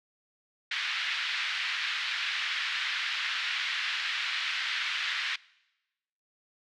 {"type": "band-pass noise", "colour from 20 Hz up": "pink", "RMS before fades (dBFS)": -32, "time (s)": [0.71, 5.36], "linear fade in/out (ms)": 5, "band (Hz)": [1600, 3900], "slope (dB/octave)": 24, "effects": ["noise-tail reverb RT60 1.0 s tail -23 dB re dry"]}